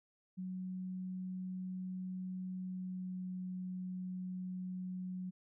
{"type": "tone with pitch glide", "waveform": "sine", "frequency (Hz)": [185, 183.72], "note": ["F#3", "F#3"], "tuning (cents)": [0, -12], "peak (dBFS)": -39, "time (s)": [0.37, 5.31], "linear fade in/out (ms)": 20, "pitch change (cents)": -12, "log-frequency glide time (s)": [2.52, 3.3], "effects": []}